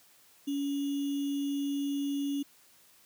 sine tone with sample-and-hold, 281.6 Hz, C#4, 27 cents sharp, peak -29 dBFS, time 0.47-2.43 s, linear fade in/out 10 ms, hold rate 3150 Hz, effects white hiss -61 dBFS RMS until 3.05 s + high-pass 80 Hz 12 dB/octave

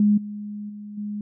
sine tone with level steps, 207.7 Hz, G#3, in tune, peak -14 / -30 / -34 / -27 dBFS, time 0-1.21 s, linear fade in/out 2 ms, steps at 0.17 / 0.69 / 0.97 s, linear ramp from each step 10 ms, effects none

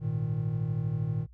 triangle chord, Ab suspended second, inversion none, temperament equal, 103.83 / 116.54 / 155.56 Hz, Ab2 / Bb2 / Eb3, 0 / 0 / 0 cents, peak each -35 / -29 / -29 dBFS, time 0-1.27 s, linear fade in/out 50 ms, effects noise-tail reverb RT60 0.1 s tail -23 dB re dry + added 60 Hz sine -50 dBFS peak until 1.33 s

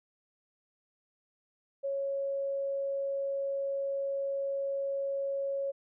sine tone, 552 Hz, C#5, 7 cents flat, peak -30 dBFS, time 1.83-5.72 s, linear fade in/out 20 ms, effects none

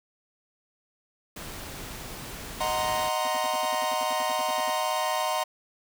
pink noise, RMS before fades -39 dBFS, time 1.36-3.09 s, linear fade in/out 5 ms
45% pulse chord, C half-diminished seventh, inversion first, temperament equal, 622.3 / 740 / 932.3 / 1046.5 Hz, Eb5 / Gb5 / Bb5 / C6, 0 / 0 / 0 / 0 cents, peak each -31 dBFS, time 2.6-5.44 s, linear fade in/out 10 ms
sawtooth tone bursts, 257.6 Hz, C4, 27 cents flat, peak -35 dBFS, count 16, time 3.25-4.698 s, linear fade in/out 0 ms, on 23 ms, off 72 ms
effects none

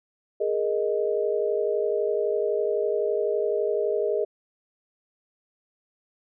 sine chord, Ab suspended second, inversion none, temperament just, 415.3 / 467.2 / 623 Hz, Ab4 / Bb4 / Eb5, 0 / +4 / +2 cents, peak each -25 / -27 / -28 dBFS, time 0.4-4.25 s, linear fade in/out 10 ms, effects none

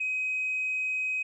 sine tone, 2525 Hz, D#7, 25 cents sharp, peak -26 dBFS, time 0-1.23 s, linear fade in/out 10 ms, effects tanh soft clip ceiling -23 dBFS

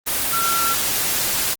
sine tone in noise, 1358 Hz, F6, 49 cents flat, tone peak -20 dBFS, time 0.32-0.75 s, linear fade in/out 20 ms, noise white, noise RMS -21 dBFS, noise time 0.06-1.55 s, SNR -2 dB, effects Opus 24 kbps

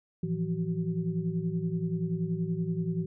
sine tone cluster, 110.1 / 165.2 / 175.7 / 377.7 Hz, A2 / E3 / F3 / F#4, +2 / +4 / +11 / +36 cents, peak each -39 / -30 / -33 / -38 dBFS, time 0.23-3.06 s, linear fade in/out 5 ms, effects none

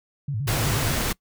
sine tone with vibrato, 123.2 Hz, B2, 4 cents flat, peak -24 dBFS, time 0.28-0.93 s, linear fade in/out 5 ms, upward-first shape square, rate 8.2 Hz, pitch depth 240 cents each way
pink noise, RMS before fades -25 dBFS, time 0.47-1.13 s, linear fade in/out 10 ms
effects noise-tail reverb RT60 0.1 s tail -23 dB re dry

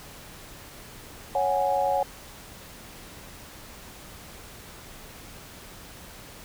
sine chord, C# suspended fourth, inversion none, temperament equal, 554.4 / 740 / 830.6 Hz, C#5 / F#5 / G#5, 0 / 0 / 0 cents, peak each -26 dBFS, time 1.35-2.03 s, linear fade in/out 2 ms, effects pink hiss -45 dBFS RMS until 6.44 s

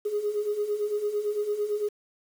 sine beating tone pair, 410.2 / 419.1 Hz, G#4 / G#4, -21 / +16 cents, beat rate 8.9 Hz, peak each -31 / -26 dBFS, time 0.05-1.89 s, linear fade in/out 10 ms, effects tanh soft clip ceiling -19 dBFS + 8-bit

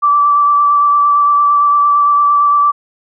sine tone with vibrato, 1162 Hz, D6, 19 cents flat, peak -7 dBFS, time 0.02-2.72 s, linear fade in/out 20 ms, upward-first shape sine, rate 8.8 Hz, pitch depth 14 cents each way, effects none

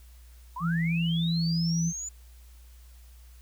sine linear sweep, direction up, 932.3 to 7040 Hz, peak -33 dBFS, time 0.56-2.09 s, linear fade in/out 5 ms
sine tone with vibrato, 166.4 Hz, E3, 17 cents sharp, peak -24 dBFS, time 0.6-1.93 s, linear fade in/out 50 ms, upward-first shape square, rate 3.2 Hz, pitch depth 9 cents each way
effects added 60 Hz sine -48 dBFS peak until 3.41 s + white hiss -61 dBFS RMS until 3.41 s

